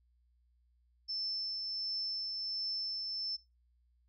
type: tone with tremolo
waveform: sine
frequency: 5300 Hz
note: E8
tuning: 9 cents sharp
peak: -34 dBFS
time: 1.08-3.37 s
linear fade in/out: 20 ms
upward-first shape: triangle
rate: 1.4 Hz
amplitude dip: 30%
effects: noise-tail reverb RT60 0.2 s tail -18 dB re dry + added 60 Hz sine -68 dBFS peak until 4.08 s